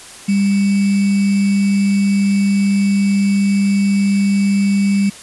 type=tone with sample-and-hold; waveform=sine; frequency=198.9 Hz; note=G3; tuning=25 cents sharp; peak=-11 dBFS; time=0.28-5.1 s; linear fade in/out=10 ms; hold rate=2450 Hz; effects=white hiss -36 dBFS RMS until 5.22 s + resampled to 24000 Hz